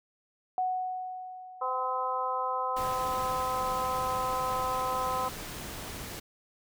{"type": "tone with exponential decay", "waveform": "sine", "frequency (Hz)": 740, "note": "F#5", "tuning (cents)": 0, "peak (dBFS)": -25, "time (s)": [0.58, 2.61], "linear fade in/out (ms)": 1, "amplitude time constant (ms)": 440}
{"type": "harmonic tone", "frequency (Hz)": 256.4, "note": "C4", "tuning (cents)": -35, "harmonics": [2, 3, 4, 5], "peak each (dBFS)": [-36, -35, -31, -35], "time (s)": [1.61, 5.29], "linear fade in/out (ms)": 10}
{"type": "noise", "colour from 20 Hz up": "pink", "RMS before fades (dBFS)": -40, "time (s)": [2.76, 6.2], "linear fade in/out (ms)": 10}
{"effects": []}